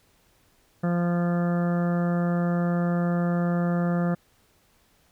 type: harmonic tone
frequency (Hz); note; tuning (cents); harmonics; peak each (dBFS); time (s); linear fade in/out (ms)
173.6; F3; -10; 1 / 2 / 3 / 4 / 5 / 6 / 7 / 8 / 9 / 10; -22 / -34 / -32 / -35 / -46 / -47 / -39 / -41 / -48 / -43; 0.83-4.15; 10
effects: pink hiss -63 dBFS RMS until 5.11 s